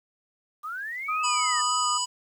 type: linear two-way sweep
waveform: sine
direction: up then down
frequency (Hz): 1175 to 2637 to 1745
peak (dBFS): -31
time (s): 0.63-1.62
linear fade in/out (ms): 20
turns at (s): 1.23
type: tone with vibrato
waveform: sine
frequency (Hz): 1244.5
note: D#6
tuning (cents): 0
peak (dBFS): -25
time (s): 1.08-1.98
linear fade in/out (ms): 10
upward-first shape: sine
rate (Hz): 3.3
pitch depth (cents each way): 21
type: harmonic tone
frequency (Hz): 987.8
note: B5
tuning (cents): 0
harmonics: 1 / 3 / 5 / 7 / 8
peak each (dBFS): -30 / -33 / -32 / -32 / -32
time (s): 1.23-2.06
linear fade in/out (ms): 20
effects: 9-bit